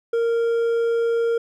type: tone with hard clipping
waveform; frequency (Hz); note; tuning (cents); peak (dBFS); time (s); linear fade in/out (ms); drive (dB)
triangle; 463.7; A#4; -9; -19; 0.13-1.38; 5; 7
effects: none